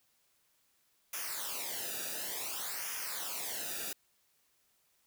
white noise with flanger, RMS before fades -39 dBFS, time 1.13-3.93 s, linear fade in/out 5 ms, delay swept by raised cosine 0.24 to 0.95 ms, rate 0.56 Hz, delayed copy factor -0.8, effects white hiss -73 dBFS RMS until 5.06 s

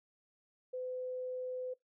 sine tone, 507 Hz, B4, 45 cents sharp, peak -37 dBFS, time 0.73-1.74 s, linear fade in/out 10 ms, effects noise-tail reverb RT60 0.2 s tail -24 dB re dry

